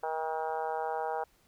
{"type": "harmonic tone", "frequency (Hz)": 159, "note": "D#3", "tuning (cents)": 38, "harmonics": [3, 4, 5, 6, 7, 8, 9, 10], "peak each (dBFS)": [-37, -39, -34, -39, -49, -47, -46, -52], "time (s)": [0.03, 1.24], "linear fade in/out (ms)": 5, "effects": ["pink hiss -67 dBFS RMS until 1.47 s"]}